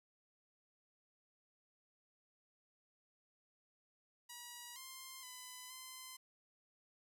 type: tone with pitch steps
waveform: 5% pulse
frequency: 963 / 1051 / 1006 / 1031 Hz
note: B5 / C6 / B5 / C6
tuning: -44 / +7 / +32 / -26 cents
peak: -38 dBFS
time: 4.29-6.17 s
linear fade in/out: 10 ms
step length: 470 ms
effects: none